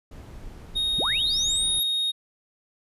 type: noise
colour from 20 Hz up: brown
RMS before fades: -40 dBFS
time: 0.11-1.8 s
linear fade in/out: 5 ms
type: tone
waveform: triangle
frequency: 3729 Hz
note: A#7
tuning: in tune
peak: -21 dBFS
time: 0.75-2.12 s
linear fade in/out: 20 ms
type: linear sweep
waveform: sine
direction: up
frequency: 66 to 11620 Hz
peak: -27 dBFS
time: 0.98-1.83 s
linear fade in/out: 0 ms
effects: resampled to 32000 Hz